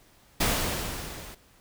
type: noise with level ramp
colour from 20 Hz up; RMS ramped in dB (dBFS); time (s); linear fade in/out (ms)
pink; -23 to -44; 0.4-1.35; 10
effects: pink hiss -59 dBFS RMS until 1.6 s